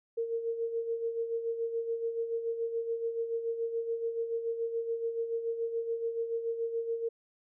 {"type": "tone with tremolo", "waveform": "sine", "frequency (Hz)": 460.3, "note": "A#4", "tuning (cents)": -22, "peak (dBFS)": -28, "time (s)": [0.17, 7.09], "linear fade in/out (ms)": 10, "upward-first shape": "sine", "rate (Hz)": 7, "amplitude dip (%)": 60, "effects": []}